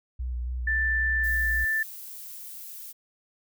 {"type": "tone with vibrato", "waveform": "sine", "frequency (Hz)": 61.3, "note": "B1", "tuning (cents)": -12, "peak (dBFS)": -28, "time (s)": [0.19, 1.65], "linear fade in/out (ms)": 10, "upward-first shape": "square", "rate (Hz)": 3.6, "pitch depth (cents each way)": 27}
{"type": "tone", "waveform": "sine", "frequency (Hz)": 1768, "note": "A6", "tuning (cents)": 8, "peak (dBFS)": -23, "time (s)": [0.67, 1.83], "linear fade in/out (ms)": 5}
{"type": "noise", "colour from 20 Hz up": "violet", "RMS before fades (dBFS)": -41, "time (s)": [1.23, 2.93], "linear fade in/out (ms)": 20}
{"effects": []}